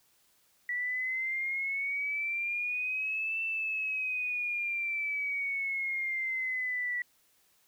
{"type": "exponential two-way sweep", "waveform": "sine", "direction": "up then down", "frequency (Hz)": [1947, 2669, 1947], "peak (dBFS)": -30, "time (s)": [0.69, 7.02], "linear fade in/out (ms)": 2, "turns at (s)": 3.42, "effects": ["white hiss -68 dBFS RMS until 7.67 s"]}